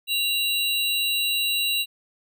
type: tone pair together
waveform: square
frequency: 2779 / 3930 Hz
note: F7 / B7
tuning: -9 / -9 cents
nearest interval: tritone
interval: 600 cents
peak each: -25 dBFS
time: 0.07-1.86 s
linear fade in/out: 50 ms
effects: none